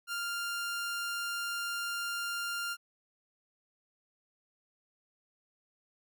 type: tone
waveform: sawtooth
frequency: 1396.9 Hz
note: F6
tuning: in tune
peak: -30 dBFS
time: 0.07-2.77 s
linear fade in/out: 50 ms
effects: none